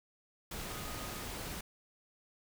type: tone in noise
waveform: sine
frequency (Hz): 1244.5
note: D#6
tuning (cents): 0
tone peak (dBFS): -51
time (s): 0.7-1.23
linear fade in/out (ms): 5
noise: pink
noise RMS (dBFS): -42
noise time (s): 0.51-1.61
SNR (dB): -12
effects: none